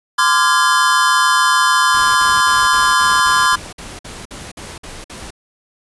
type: chord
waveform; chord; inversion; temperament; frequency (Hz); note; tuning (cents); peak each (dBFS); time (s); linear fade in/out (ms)
square; D half-diminished seventh; third; equal with one note detuned; 1027.9 / 1174.7 / 1396.9 / 1661.2; C6 / D6 / F6 / Ab6; -31 / 0 / 0 / 0; -15 / -18 / -19 / -18; 0.18-3.56; 10
type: noise bursts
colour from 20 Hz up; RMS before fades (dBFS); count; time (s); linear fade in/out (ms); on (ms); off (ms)
pink; -32; 13; 1.94-5.306; 5; 210; 53
effects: resampled to 24000 Hz